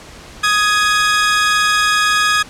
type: tone pair together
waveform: sawtooth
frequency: 1247.1 / 1670 Hz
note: D#6 / G#6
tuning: +4 / +9 cents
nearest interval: perfect fourth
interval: 505 cents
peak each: -11 dBFS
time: 0.43-2.43 s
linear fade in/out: 10 ms
effects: pink hiss -37 dBFS RMS until 2.49 s + low-pass 8000 Hz 12 dB/octave